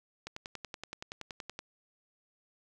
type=click train; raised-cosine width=0.2 ms; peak=-23 dBFS; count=15; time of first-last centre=0.27-1.591 s; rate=10.6 Hz; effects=none